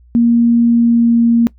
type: tone with pitch glide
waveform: sine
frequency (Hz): 234.9 to 233.3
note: A#3 to A#3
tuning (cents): +13 to +2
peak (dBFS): -7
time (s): 0.15-1.47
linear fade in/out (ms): 0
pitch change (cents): -11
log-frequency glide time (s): 0.64-1.2
effects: noise-tail reverb RT60 0.1 s tail -21 dB re dry + added 60 Hz sine -42 dBFS peak until 1.58 s